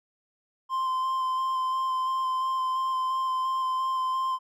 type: tone with vibrato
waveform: triangle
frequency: 1042 Hz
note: C6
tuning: 7 cents flat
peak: -23 dBFS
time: 0.69-4.39 s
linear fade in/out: 50 ms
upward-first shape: square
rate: 2.9 Hz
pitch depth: 11 cents each way
effects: none